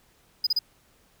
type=tone bursts; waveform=triangle; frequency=4976 Hz; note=D#8; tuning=1 cent flat; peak=-19 dBFS; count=3; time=0.44-0.59 s; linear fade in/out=5 ms; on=28 ms; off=33 ms; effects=pink hiss -62 dBFS RMS until 1.2 s